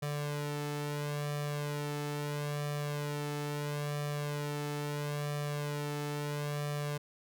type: tone with flanger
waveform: sawtooth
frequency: 146.6 Hz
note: D3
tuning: 3 cents flat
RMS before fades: -36 dBFS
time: 0.02-6.98 s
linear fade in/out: 10 ms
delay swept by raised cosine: 1.7 to 2.3 ms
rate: 0.75 Hz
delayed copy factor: +0.8
effects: none